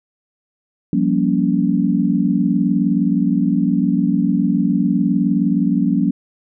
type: chord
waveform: sine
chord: G half-diminished seventh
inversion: third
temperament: just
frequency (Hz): 176.4 / 196 / 235.2 / 282.2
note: F3 / G3 / Bb3 / Db4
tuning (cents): +18 / 0 / +16 / +31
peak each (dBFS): -19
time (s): 0.93-6.11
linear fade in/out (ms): 2
effects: none